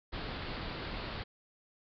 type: low-pass noise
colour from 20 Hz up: pink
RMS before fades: -40 dBFS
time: 0.12-1.24 s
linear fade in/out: 20 ms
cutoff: 4800 Hz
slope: 96 dB/octave
effects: none

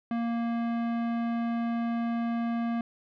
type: tone with tanh clipping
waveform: sine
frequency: 233.1 Hz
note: A#3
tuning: in tune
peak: -29 dBFS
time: 0.11-2.81 s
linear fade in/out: 2 ms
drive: 17 dB
effects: none

